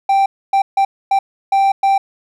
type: tone bursts at uneven times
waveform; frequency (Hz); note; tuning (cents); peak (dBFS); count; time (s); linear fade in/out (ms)
triangle; 784; G5; 0; -8; 6; 0.09-0.26 / 0.53-0.62 / 0.77-0.85 / 1.11-1.19 / 1.52-1.72 / 1.83-1.98; 5
effects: none